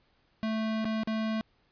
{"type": "tone with dropouts", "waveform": "square", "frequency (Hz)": 220, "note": "A3", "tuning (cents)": 0, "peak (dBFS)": -29, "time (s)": [0.43, 1.41], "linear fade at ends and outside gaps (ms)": 0, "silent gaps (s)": [[0.845, 0.853], [1.034, 1.074]], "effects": ["pink hiss -69 dBFS RMS until 1.71 s", "resampled to 11025 Hz"]}